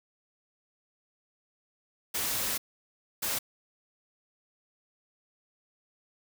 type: noise bursts at uneven times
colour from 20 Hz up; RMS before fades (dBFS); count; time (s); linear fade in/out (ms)
white; -31; 2; 2.14-2.58 / 3.22-3.39; 10
effects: none